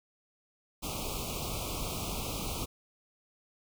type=band-stop noise; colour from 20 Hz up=pink; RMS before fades=-36 dBFS; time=0.82-2.66 s; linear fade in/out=20 ms; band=1300 to 2300 Hz; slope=96 dB/octave; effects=none